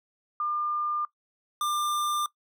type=tone pair in turn; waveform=sine / square; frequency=1200 / 1194.6 Hz; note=D6 / D6; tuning=+37 / +29 cents; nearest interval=unison; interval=8 cents; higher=first; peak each=-26 / -26 dBFS; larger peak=neither; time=0.4-1.05 / 1.61-2.26 s; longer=neither; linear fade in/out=2 ms; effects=noise-tail reverb RT60 0.1 s tail -20 dB re dry